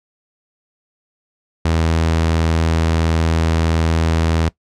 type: tone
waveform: sawtooth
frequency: 81.5 Hz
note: E2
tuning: 19 cents flat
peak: -10 dBFS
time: 1.65-4.49 s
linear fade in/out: 5 ms
effects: noise-tail reverb RT60 0.1 s tail -20 dB re dry + low-pass 7000 Hz 12 dB/octave